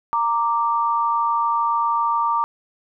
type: tone pair together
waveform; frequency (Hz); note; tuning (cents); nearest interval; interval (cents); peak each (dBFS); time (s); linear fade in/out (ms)
sine; 927.5 / 1174.7; A#5 / D6; -9 / 0; major third; 409; -20 / -20; 0.13-2.44; 0
effects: none